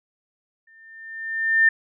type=tone with exponential growth; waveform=sine; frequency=1800 Hz; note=A6; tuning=39 cents sharp; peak=-11 dBFS; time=0.67-1.69 s; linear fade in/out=5 ms; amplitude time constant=220 ms; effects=none